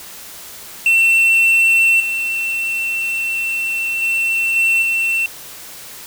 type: tone with level steps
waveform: triangle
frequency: 2697 Hz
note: E7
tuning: 39 cents sharp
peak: -8 / -16 / -13 / -10 / -13 dBFS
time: 0.86-5.26 s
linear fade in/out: 2 ms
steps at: 2 / 4.02 / 4.56 / 4.82 s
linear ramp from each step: 2 ms
effects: white hiss -35 dBFS RMS until 6.06 s